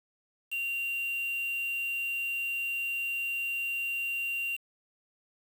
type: tone with quantisation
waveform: sine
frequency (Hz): 2765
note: F7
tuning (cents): -18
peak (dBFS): -30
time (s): 0.51-4.57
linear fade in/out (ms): 20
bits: 7
effects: none